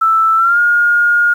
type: tone with pitch glide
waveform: sine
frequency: 1322 to 1425.1 Hz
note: E6 to F6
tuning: +5 to +35 cents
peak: -8 dBFS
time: 0.01-1.34 s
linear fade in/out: 10 ms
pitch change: +130 cents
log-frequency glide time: 0.36-0.59 s
effects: 7-bit